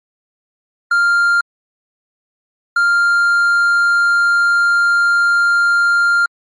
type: tone pair in turn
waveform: triangle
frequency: 1396.9 / 1396.9 Hz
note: F6 / F6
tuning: 0 / 0 cents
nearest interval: unison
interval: 0 cents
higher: neither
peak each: -8 dBFS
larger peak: neither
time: 0.91-1.41 / 2.76-6.26 s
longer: second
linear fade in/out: 5 ms
effects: MP3 48 kbps